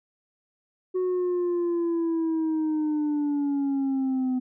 sine linear sweep, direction down, 370 to 253 Hz, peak -20 dBFS, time 0.94-4.4 s, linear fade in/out 20 ms, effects tanh soft clip ceiling -22 dBFS

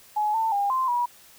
sine tone with pitch steps, 844 / 894 / 806 / 1041 / 966 Hz, G#5 / A5 / G5 / C6 / B5, +28 / +27 / +48 / -9 / -39 cents, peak -21 dBFS, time 0.16-1.06 s, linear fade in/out 10 ms, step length 180 ms, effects white hiss -52 dBFS RMS until 1.38 s

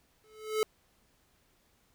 square tone with exponential growth, 432.7 Hz, A4, 29 cents flat, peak -24 dBFS, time 0.24-0.63 s, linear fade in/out 0 ms, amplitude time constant 84 ms, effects pink hiss -69 dBFS RMS until 1.94 s

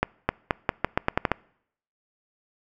accelerating click train, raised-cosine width 0.5 ms, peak -5 dBFS, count 10, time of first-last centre 0.03-1.317 s, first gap 260 ms, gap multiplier 0.84, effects noise-tail reverb RT60 0.7 s tail -25 dB re dry

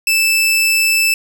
sawtooth tone, 2637 Hz, E7, in tune, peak -8 dBFS, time 0.07-1.14 s, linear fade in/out 2 ms, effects none

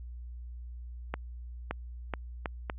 accelerating click train, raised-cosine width 0.5 ms, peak -17 dBFS, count 5, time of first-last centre 1.14-2.699 s, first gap 570 ms, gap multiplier 0.75, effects added 60 Hz sine -40 dBFS peak until 2.78 s + resampled to 8000 Hz

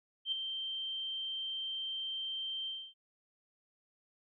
sine tone with ADSR envelope, 3136 Hz, G7, in tune, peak -29 dBFS, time 0.25-2.94 s, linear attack 71 ms, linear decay 8 ms, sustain -7 dB, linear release 270 ms, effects none

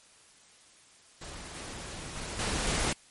pink noise with level steps, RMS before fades -43 / -41 / -38 / -31 / -29 dBFS, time 1.21-2.93 s, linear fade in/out 5 ms, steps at 1.54 / 2.16 / 2.39 / 2.67 s, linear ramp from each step 2 ms, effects white hiss -58 dBFS RMS until 3.1 s + MP3 48 kbps

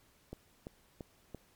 click train, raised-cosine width 2 ms, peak -29 dBFS, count 4, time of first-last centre 0.33-1.347 s, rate 2.95 Hz, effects pink hiss -67 dBFS RMS until 1.55 s + MP3 96 kbps

